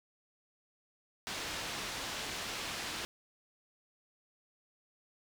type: low-pass noise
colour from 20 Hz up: white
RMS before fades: -40 dBFS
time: 1.27-3.05 s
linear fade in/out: 0 ms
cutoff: 4600 Hz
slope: 12 dB/octave
effects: none